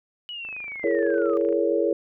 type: linear sweep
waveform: sine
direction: down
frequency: 2957 to 1184 Hz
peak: -32 dBFS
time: 0.29-1.37 s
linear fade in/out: 0 ms
type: click train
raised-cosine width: 0.5 ms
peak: -31 dBFS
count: 29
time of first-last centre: 0.45-1.527 s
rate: 26 Hz
type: chord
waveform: sine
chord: A# half-diminished seventh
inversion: second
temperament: just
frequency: 335.6 / 419.5 / 466.2 / 559.4 Hz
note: E4 / G#4 / A#4 / C#5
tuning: +31 / +17 / 0 / +16 cents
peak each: -25 dBFS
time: 0.84-1.93 s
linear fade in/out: 2 ms
effects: none